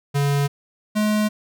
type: tone pair in turn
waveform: square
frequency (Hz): 141.9 / 212.1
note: C#3 / G#3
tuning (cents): +41 / +37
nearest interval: perfect fifth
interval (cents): 696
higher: second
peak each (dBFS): -18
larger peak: neither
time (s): 0.14-0.48 / 0.95-1.29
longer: neither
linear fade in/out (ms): 20
effects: none